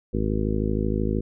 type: harmonic tone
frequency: 53 Hz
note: G#1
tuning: 36 cents sharp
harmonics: 1 / 2 / 3 / 4 / 5 / 6 / 7 / 8 / 9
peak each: -27 / -29 / -32 / -28 / -31 / -34 / -30 / -37 / -34 dBFS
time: 0.13-1.21 s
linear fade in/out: 10 ms
effects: none